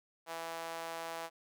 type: tone with high-pass filter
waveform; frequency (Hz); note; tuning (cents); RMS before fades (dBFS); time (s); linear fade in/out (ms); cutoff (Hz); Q
sawtooth; 165.2; E3; +4; -42; 0.26-1.3; 50; 720; 1.8
effects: none